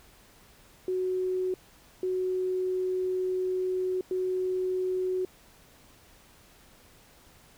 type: tone bursts at uneven times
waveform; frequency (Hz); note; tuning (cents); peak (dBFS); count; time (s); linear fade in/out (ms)
sine; 370; F#4; 0; -26; 3; 0.88-1.54 / 2.03-4.01 / 4.11-5.25; 2
effects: pink hiss -57 dBFS RMS until 7.57 s